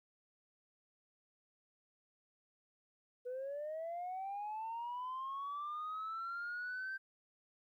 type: linear sweep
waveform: sine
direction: up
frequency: 487.6 to 1568 Hz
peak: -38 dBFS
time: 3.25-6.98 s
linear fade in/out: 20 ms
effects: tanh soft clip ceiling -37 dBFS + 13-bit